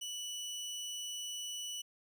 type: tone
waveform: 25% pulse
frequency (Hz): 2960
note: F#7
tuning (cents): 0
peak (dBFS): -36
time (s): 0.01-1.82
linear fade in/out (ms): 10
effects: none